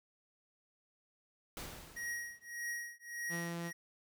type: noise with exponential decay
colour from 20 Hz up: pink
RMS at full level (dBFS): -43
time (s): 1.57-2.63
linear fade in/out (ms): 1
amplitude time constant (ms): 230
type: tone with tremolo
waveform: square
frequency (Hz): 1893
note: A#6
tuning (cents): +26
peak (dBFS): -37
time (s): 1.96-3.73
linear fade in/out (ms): 10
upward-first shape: triangle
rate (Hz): 1.7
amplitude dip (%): 100
type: tone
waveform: sawtooth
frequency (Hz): 170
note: F3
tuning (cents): -46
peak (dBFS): -35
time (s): 3.29-3.72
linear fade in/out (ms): 50
effects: none